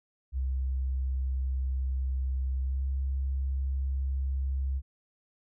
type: tone with pitch glide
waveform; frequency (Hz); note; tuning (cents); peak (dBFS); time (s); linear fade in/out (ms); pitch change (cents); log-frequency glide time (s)
sine; 65.41 to 67.05; C2 to C2; 0 to +43; -27; 0.32-4.82; 50; +43; 2.61-2.85
effects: none

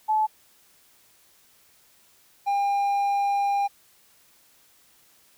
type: tone pair in turn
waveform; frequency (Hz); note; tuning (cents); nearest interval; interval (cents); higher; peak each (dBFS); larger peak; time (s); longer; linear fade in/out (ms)
sine / triangle; 864 / 802.7; A5 / G5; -32 / +41; minor second; 127; first; -19; neither; 0.08-0.27 / 2.46-3.68; second; 20
effects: white hiss -59 dBFS RMS until 5.37 s

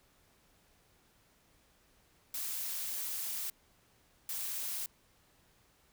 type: noise bursts at uneven times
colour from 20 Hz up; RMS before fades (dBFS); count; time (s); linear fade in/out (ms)
blue; -38; 2; 2.34-3.5 / 4.29-4.86; 2
effects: pink hiss -68 dBFS RMS until 5.92 s

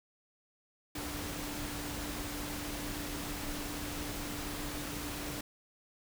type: tone in noise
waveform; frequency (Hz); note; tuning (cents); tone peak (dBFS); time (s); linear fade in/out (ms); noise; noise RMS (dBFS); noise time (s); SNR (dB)
sine; 293.7; D4; 0; -43; 0.95-5.41; 5; pink; -40; 0.95-5.41; -6
effects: none

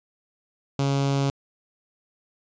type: tone with notch filter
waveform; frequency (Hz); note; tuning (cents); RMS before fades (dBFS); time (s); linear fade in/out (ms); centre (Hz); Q
sawtooth; 138.59; C#3; 0; -23; 0.79-1.3; 2; 1800; 1.7
effects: resampled to 16000 Hz

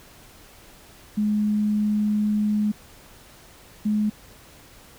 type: tone pair in turn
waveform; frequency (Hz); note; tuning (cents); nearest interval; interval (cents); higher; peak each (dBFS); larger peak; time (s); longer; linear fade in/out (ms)
sine; 210.3 / 211.4; G#3 / G#3; +22 / +31; unison; 9; second; -19 / -19; neither; 1.17-2.72 / 3.85-4.1; first; 10
effects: pink hiss -49 dBFS RMS until 4.98 s

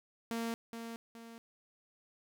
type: tone with echo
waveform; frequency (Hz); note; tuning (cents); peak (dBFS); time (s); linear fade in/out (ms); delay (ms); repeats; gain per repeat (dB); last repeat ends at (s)
sawtooth; 230; A#3; -23; -31; 0.31-0.54; 0; 420; 2; -7; 1.38
effects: none

